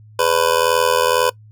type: tone with amplitude modulation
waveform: 25% pulse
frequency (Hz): 500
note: B4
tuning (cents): +21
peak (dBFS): -6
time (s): 0.19-1.3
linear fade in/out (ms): 5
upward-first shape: sine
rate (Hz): 82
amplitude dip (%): 90
effects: noise-tail reverb RT60 0.1 s tail -22 dB re dry + added 107 Hz sine -41 dBFS peak until 1.51 s